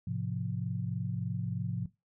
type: chord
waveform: sine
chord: F major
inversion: first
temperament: equal with one note detuned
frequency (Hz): 107.43 / 130.81 / 174.61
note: A2 / C3 / F3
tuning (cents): -41 / 0 / 0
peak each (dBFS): -36 / -36 / -36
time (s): 0.07-1.86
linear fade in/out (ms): 5
effects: noise-tail reverb RT60 0.2 s tail -17 dB re dry